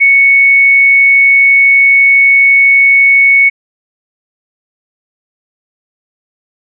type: tone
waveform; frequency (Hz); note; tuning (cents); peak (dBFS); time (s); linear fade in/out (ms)
sine; 2217; C#7; 0; -3; 0-3.5; 20
effects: none